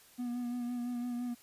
triangle tone with vibrato, 242.9 Hz, B3, 29 cents flat, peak -32 dBFS, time 0.18-1.35 s, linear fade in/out 20 ms, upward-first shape sine, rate 5.9 Hz, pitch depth 27 cents each way, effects white hiss -60 dBFS RMS until 1.42 s + resampled to 32000 Hz

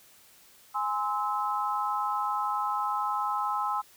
sine chord, Ab augmented, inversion none, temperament just, 830.6 / 1038.3 / 1297.8 Hz, Ab5 / C6 / E6, 0 / -14 / -27 cents, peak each -31 dBFS, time 0.74-3.82 s, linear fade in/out 20 ms, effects white hiss -57 dBFS RMS until 3.96 s

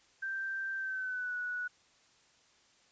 sine tone with pitch glide, 1568 to 1471.5 Hz, G6 to F#6, 0 to -10 cents, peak -34 dBFS, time 0.22-1.68 s, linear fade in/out 10 ms, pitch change -110 cents, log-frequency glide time 0.76-1.35 s, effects white hiss -66 dBFS RMS until 2.91 s + resampled to 16000 Hz

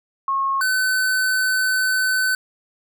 sine / square tone pair in turn, 1087 / 1516.1 Hz, C#6 / F#6, -34 / +42 cents, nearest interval tritone, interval 576 cents, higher second, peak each -18 / -18 dBFS, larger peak neither, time 0.28-0.61 / 0.61-2.35 s, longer second, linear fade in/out 2 ms, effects none

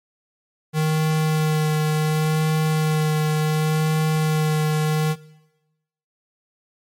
square tone with vibrato, 155.2 Hz, D#3, 4 cents flat, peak -18 dBFS, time 0.73-5.16 s, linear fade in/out 50 ms, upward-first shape sine, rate 0.69 Hz, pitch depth 14 cents each way, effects noise-tail reverb RT60 1.0 s tail -20 dB re dry + MP3 64 kbps

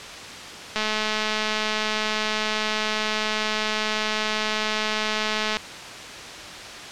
click train, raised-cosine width 0.2 ms, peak -7 dBFS, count 1035, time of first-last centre 0.76-5.569 s, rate 215 Hz, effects white hiss -36 dBFS RMS until 6.91 s + low-pass 5000 Hz 12 dB/octave

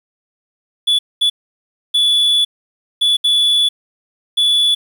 triangle tone bursts at uneven times, 3439 Hz, A7, 40 cents flat, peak -9 dBFS, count 6, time 0.87-0.99 / 1.21-1.3 / 1.94-2.45 / 3.01-3.17 / 3.24-3.69 / 4.37-4.75 s, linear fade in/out 10 ms, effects 7-bit

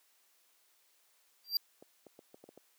square tone with exponential growth, 4727 Hz, D8, 10 cents sharp, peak -25 dBFS, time 1.44-1.57 s, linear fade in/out 2 ms, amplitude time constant 27 ms
clicks, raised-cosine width 2 ms, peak -34 dBFS, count 7, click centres 1.825 / 2.067 / 2.191 / 2.344 / 2.44 / 2.49 / 2.576 s
effects white hiss -70 dBFS RMS until 2.78 s + high-pass 400 Hz 12 dB/octave

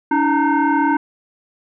sine tone with frequency modulation, 321.2 Hz, E4, 45 cents flat, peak -13 dBFS, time 0.11-0.97 s, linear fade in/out 5 ms, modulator 607 Hz, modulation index 1.7, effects none

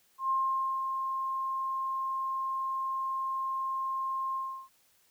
sine tone with ADSR envelope, 1062 Hz, C6, 25 cents sharp, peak -25 dBFS, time 0.18-4.69 s, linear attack 120 ms, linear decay 510 ms, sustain -5 dB, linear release 340 ms, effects white hiss -67 dBFS RMS until 5.1 s

